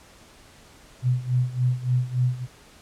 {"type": "tone with tremolo", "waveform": "sine", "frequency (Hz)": 125.4, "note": "B2", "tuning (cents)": 27, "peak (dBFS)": -17, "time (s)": [1.02, 2.47], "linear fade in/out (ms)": 50, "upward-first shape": "sine", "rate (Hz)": 3.5, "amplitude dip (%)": 85, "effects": ["pink hiss -51 dBFS RMS until 2.81 s", "low-pass 10000 Hz 12 dB/octave"]}